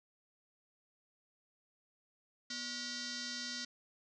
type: tone with frequency modulation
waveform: sine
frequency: 244.6 Hz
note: B3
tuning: 16 cents flat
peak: -39 dBFS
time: 2.5-3.65 s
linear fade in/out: 5 ms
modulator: 844 Hz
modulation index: 6.8
effects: none